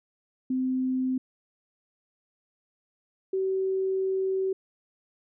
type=tone pair in turn; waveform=sine; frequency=258.2 / 381.3 Hz; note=C4 / G4; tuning=-23 / -48 cents; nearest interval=perfect fifth; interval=675 cents; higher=second; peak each=-24 dBFS; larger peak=neither; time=0.5-1.18 / 3.33-4.53 s; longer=second; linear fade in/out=5 ms; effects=none